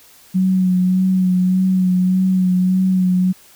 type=tone with vibrato; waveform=sine; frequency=185 Hz; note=F#3; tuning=in tune; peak=-12 dBFS; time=0.34-3.33 s; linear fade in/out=20 ms; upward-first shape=sine; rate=1.7 Hz; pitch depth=26 cents each way; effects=white hiss -47 dBFS RMS until 3.55 s